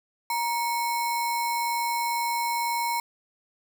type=tone with sample-and-hold; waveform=sine; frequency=941 Hz; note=A#5; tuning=16 cents sharp; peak=-24 dBFS; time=0.3-3 s; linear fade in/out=2 ms; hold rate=3150 Hz; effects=none